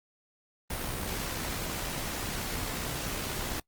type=noise with amplitude modulation; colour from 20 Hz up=pink; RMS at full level=-33 dBFS; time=0.7-3.6 s; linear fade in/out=5 ms; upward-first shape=sine; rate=64.3 Hz; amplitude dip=35%; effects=noise-tail reverb RT60 0.1 s tail -24 dB re dry + Opus 32 kbps